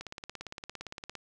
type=click train; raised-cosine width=0.2 ms; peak=-23 dBFS; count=21; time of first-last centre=0.01-1.153 s; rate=17.5 Hz; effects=none